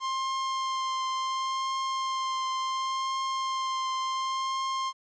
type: tone with vibrato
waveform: 45% pulse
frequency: 1055 Hz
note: C6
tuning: 14 cents sharp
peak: -28 dBFS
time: 0-4.93 s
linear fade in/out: 50 ms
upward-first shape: triangle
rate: 0.7 Hz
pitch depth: 14 cents each way
effects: resampled to 16000 Hz + 11-bit